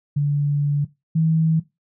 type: tone pair in turn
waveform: sine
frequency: 144.6 / 160.65 Hz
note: D3 / E3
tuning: -27 / -44 cents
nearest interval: major second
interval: 183 cents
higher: second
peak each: -16 / -15 dBFS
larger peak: second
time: 0.16-0.85 / 1.15-1.6 s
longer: first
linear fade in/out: 10 ms
effects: noise-tail reverb RT60 0.2 s tail -17 dB re dry